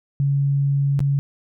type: tone with dropouts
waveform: sine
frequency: 140 Hz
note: C#3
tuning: 18 cents sharp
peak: -16 dBFS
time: 0.2-1.19 s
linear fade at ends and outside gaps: 0 ms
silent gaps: 0.992-1.004 s
effects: none